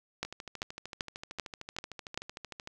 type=two click trains; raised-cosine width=0.2 ms; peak=-15 / -24 dBFS; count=6 / 33; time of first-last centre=0.23-2.176 / 0.25-2.674 s; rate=2.57 / 13.2 Hz; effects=none